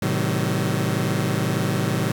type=chord; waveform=sawtooth; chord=A diminished seventh; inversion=none; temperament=just; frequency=110 / 132 / 158.4 / 190.08 Hz; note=A2 / C3 / Eb3 / Gb3; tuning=0 / +16 / +31 / +47 cents; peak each=-22 dBFS; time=0.02-2.12 s; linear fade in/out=5 ms; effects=8-bit